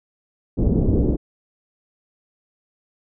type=low-pass noise; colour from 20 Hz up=pink; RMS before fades=-18 dBFS; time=0.57-1.17 s; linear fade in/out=20 ms; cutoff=420 Hz; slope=24 dB/octave; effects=none